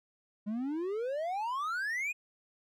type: exponential sweep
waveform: triangle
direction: up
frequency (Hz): 201.6 to 2536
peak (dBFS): -30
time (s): 0.46-2.13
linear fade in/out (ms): 20
effects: none